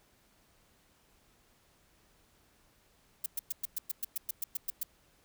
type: noise bursts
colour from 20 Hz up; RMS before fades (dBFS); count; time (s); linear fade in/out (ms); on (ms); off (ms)
violet; -33; 13; 3.24-4.833; 5; 21; 110
effects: pink hiss -67 dBFS RMS until 5.24 s